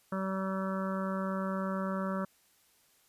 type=harmonic tone; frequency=191.2 Hz; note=G3; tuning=43 cents flat; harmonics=1 / 2 / 3 / 5 / 6 / 7 / 8 / 9; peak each=-33 / -44 / -38 / -44 / -42 / -41 / -48 / -52 dBFS; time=0.12-2.25 s; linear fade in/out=5 ms; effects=white hiss -67 dBFS RMS until 3.08 s + resampled to 32000 Hz